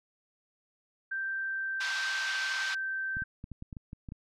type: tone with pitch glide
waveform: sine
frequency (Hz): 1568 to 1556.3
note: G6 to G6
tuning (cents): 0 to -13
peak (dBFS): -31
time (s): 1.11-3.24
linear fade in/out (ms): 10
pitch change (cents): -13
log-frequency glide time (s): 1.29-2.47
type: band-pass noise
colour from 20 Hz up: white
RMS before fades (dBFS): -37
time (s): 1.8-2.75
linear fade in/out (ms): 10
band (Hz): 880 to 5000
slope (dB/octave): 24
type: clicks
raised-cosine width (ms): 5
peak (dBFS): -29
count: 10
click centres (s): 3.169 / 3.221 / 3.441 / 3.517 / 3.624 / 3.728 / 3.768 / 3.931 / 4.088 / 4.121
effects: none